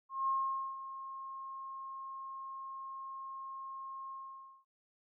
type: tone with ADSR envelope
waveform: sine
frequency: 1073 Hz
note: C6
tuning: 43 cents sharp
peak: -29 dBFS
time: 0.09-4.65 s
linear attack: 190 ms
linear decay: 480 ms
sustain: -13 dB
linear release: 540 ms
effects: none